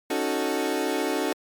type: chord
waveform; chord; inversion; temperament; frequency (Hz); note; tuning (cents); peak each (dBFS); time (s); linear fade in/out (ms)
30% pulse; D# half-diminished seventh; third; equal; 277.2 / 311.1 / 370 / 440; C#4 / D#4 / F#4 / A4; 0 / 0 / 0 / 0; -27; 0.1-1.33; 5
effects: MP3 96 kbps